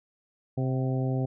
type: harmonic tone with a mistuned harmonic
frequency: 130.81 Hz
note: C3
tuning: in tune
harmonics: 1 / 2 / 3 / 4 / 5 / 6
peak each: -26 / -32 / -36 / -38 / -40 / -42 dBFS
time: 0.57-1.26 s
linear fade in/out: 10 ms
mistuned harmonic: 6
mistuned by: -43 cents
effects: none